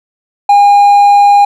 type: tone with hard clipping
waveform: triangle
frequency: 812 Hz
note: G#5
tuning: 39 cents flat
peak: -3 dBFS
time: 0.49-1.45 s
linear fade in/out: 5 ms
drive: 5 dB
effects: none